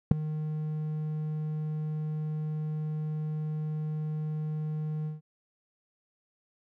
triangle tone with ADSR envelope, 153.9 Hz, D#3, 19 cents flat, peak -9 dBFS, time 0.11-5.21 s, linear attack 5 ms, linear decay 7 ms, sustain -19 dB, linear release 150 ms, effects none

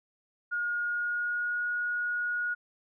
sine tone with pitch glide, 1431 to 1447.6 Hz, F6 to F#6, +42 to -38 cents, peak -28 dBFS, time 0.51-2.55 s, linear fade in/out 20 ms, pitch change +20 cents, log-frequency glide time 0.85-1.66 s, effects none

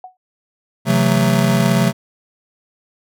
sine tone with exponential decay, 740 Hz, F#5, in tune, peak -27 dBFS, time 0.04-0.17 s, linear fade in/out 2 ms, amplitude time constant 27 ms
square chord, F# half-diminished seventh, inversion second, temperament just, 133.2 / 166.5 / 185 / 222 Hz, C3 / E3 / F#3 / A3, +31 / +18 / 0 / +16 cents, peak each -18 / -22 / -18 / -19 dBFS, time 0.85-1.93 s, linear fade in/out 50 ms
effects none

